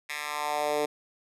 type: tone with high-pass filter sweep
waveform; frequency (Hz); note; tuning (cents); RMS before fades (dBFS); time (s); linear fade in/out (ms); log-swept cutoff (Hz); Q
10% pulse; 148.8; D3; +23; -30; 0.09-0.86; 10; 1900 to 400; 2.2
effects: resampled to 32000 Hz